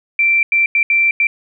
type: tone bursts at uneven times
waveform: sine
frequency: 2349 Hz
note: D7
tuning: in tune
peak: -10 dBFS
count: 5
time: 0.19-0.43 / 0.52-0.66 / 0.75-0.83 / 0.9-1.11 / 1.2-1.27 s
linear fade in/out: 2 ms
effects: none